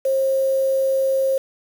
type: tone with quantisation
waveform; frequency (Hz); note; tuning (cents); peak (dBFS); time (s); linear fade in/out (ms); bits
sine; 535; C5; +38; -16; 0.05-1.38; 5; 6
effects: none